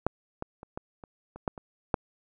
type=clicks; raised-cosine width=1 ms; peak=-10 / -19 / -29 / -21 / -30 / -29 / -13 / -27 / -9 dBFS; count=9; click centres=0.066 / 0.424 / 0.631 / 0.775 / 1.038 / 1.36 / 1.478 / 1.578 / 1.942 s; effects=none